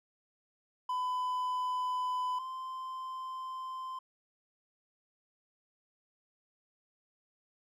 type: tone pair in turn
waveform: triangle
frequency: 1004 / 1037.6 Hz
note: B5 / C6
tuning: +28 / -15 cents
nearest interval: minor second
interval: 57 cents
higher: second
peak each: -29 / -36 dBFS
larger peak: first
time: 0.89-2.39 / 2.39-3.99 s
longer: second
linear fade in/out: 5 ms
effects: none